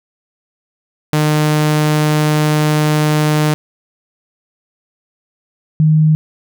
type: tone pair in turn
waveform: sawtooth / sine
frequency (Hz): 152 / 155.55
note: D#3 / D#3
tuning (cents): -40 / 0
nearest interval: unison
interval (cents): 40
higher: second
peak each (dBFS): -7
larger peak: neither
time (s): 1.13-3.54 / 5.8-6.15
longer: first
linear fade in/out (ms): 0
effects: none